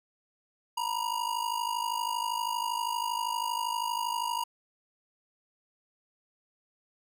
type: ring-modulated tone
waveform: square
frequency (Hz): 953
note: A#5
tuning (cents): +38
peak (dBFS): -27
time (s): 0.77-4.44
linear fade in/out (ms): 5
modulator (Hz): 26.3
effects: none